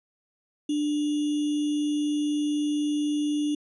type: tone with sample-and-hold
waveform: sine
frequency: 296 Hz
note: D4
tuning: 14 cents sharp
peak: -23 dBFS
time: 0.69-3.55 s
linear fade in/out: 5 ms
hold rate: 3150 Hz
effects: resampled to 24000 Hz